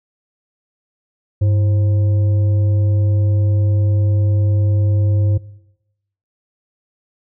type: tone with frequency modulation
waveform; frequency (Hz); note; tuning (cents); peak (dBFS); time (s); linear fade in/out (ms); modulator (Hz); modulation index
sine; 100; G2; +35; -11; 1.41-5.38; 10; 430; 0.21
effects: noise-tail reverb RT60 0.9 s tail -21 dB re dry